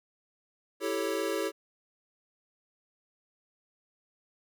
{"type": "chord", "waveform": "square", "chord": "A dominant seventh", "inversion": "second", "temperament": "equal", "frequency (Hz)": [329.6, 392, 440, 554.4], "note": ["E4", "G4", "A4", "C#5"], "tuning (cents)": [0, 0, 0, 0], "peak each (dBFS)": [-36, -35, -35, -36], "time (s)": [0.8, 1.52], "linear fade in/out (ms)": 50, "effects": []}